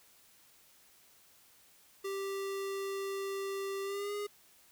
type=tone with pitch glide; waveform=square; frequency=392 to 411.7 Hz; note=G4 to G#4; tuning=0 to -15 cents; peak=-36 dBFS; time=2.04-4.27 s; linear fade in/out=10 ms; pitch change=+85 cents; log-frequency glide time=3.83-4.14 s; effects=white hiss -63 dBFS RMS until 4.71 s